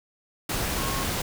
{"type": "tone in noise", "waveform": "sine", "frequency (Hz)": 1086, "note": "C#6", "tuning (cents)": -36, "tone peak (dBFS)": -34, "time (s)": [0.78, 1.04], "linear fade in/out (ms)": 5, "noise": "pink", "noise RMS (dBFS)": -28, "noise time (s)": [0.49, 1.22], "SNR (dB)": -9, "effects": []}